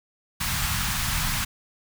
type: band-stop noise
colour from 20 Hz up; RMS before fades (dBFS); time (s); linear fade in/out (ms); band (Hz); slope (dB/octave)
pink; -26; 0.4-1.45; 10; 190 to 940; 24
effects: none